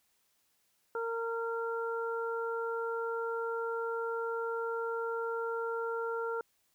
harmonic tone, 460 Hz, A#4, 23 cents flat, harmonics 1 / 2 / 3, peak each -34 / -41 / -38 dBFS, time 0.95-6.41 s, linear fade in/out 2 ms, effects white hiss -74 dBFS RMS until 6.74 s

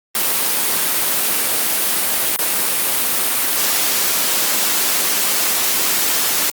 white noise with dropouts, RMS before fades -17 dBFS, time 0.15-6.5 s, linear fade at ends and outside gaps 1 ms, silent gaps 2.362-2.389 s, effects high-pass 200 Hz 12 dB/octave + Opus 32 kbps

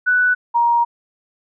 sine tone pair in turn, 1486 / 942.6 Hz, F#6 / A#5, +7 / +19 cents, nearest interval minor sixth, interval 788 cents, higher first, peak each -12 dBFS, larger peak neither, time 0.06-0.35 / 0.54-0.85 s, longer second, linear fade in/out 20 ms, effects none

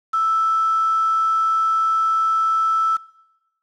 sine tone with quantisation, 1318.5 Hz, E6, in tune, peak -16 dBFS, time 0.13-2.97 s, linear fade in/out 10 ms, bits 6, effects noise-tail reverb RT60 1.0 s tail -22 dB re dry + low-pass 6000 Hz 12 dB/octave

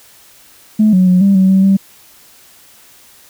sine tone with pitch steps, 214.9 / 184.7 / 181.8 / 197.5 / 189 / 191.2 / 194.6 Hz, A3 / F#3 / F#3 / G3 / F#3 / G3 / G3, -41 / -3 / -30 / +13 / +37 / -43 / -12 cents, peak -5 dBFS, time 0.79-1.77 s, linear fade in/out 10 ms, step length 140 ms, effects tanh soft clip ceiling -2 dBFS + white hiss -44 dBFS RMS until 3.29 s

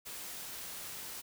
white noise, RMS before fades -44 dBFS, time 0.05-1.22 s, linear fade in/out 20 ms, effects none

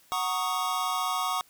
square chord, D# minor seventh, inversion first, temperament equal, 740 / 932.3 / 1108.7 / 1244.5 Hz, F#5 / A#5 / C#6 / D#6, 0 / 0 / 0 / 0 cents, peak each -34 / -36 / -31 / -33 dBFS, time 0.12-1.41 s, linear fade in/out 0 ms, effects white hiss -60 dBFS RMS until 1.49 s

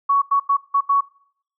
sine tone bursts at uneven times, 1118 Hz, C#6, 14 cents sharp, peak -13 dBFS, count 5, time 0.09-0.22 / 0.31-0.4 / 0.49-0.57 / 0.74-0.81 / 0.89-1.01 s, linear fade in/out 10 ms, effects noise-tail reverb RT60 0.6 s tail -21 dB re dry

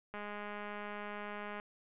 click train, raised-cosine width 0.5 ms, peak -29 dBFS, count 303, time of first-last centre 0.14-1.599 s, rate 207 Hz, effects resampled to 8000 Hz

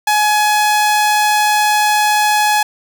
sawtooth tone, 843 Hz, G#5, 26 cents sharp, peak -7 dBFS, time 0.07-2.63 s, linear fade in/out 5 ms, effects none

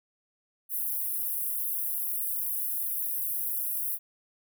pink high-pass noise, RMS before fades -31 dBFS, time 0.69-3.99 s, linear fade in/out 50 ms, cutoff 11000 Hz, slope 48 dB/octave, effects none

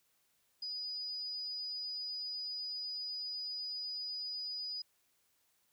sine tone, 4946 Hz, D#8, 11 cents flat, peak -38 dBFS, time 0.62-4.82 s, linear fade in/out 5 ms, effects white hiss -75 dBFS RMS until 5.72 s

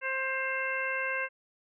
harmonic tone with a mistuned harmonic, 528 Hz, C5, 16 cents sharp, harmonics 1 / 2 / 3 / 4 / 5, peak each -37 / -38 / -33 / -35 / -37 dBFS, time 0.01-1.29 s, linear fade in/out 50 ms, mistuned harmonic 5, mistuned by +30 cents, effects none

